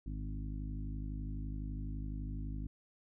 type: harmonic tone with a mistuned harmonic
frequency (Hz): 51.91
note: G#1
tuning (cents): 0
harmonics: 1 / 2 / 3 / 4 / 5 / 6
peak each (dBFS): -39 / -46 / -47 / -52 / -48 / -54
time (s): 0.06-2.67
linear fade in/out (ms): 5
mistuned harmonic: 3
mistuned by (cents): -22
effects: none